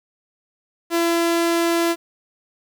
sawtooth tone, 337.6 Hz, E4, 41 cents sharp, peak -13 dBFS, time 0.9-1.96 s, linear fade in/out 50 ms, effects 8-bit

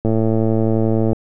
click train, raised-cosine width 2 ms, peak -5 dBFS, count 121, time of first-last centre 0.05-1.131 s, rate 111 Hz, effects none

